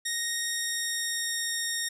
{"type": "tone with pitch glide", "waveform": "10% pulse", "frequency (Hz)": [1864.7, 1854], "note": ["A#6", "A#6"], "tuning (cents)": [0, -10], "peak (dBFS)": -19, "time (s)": [0.05, 1.89], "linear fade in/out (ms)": 10, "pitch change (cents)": -10, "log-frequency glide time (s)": [0.47, 1.59], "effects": ["low-pass 12000 Hz 12 dB/octave"]}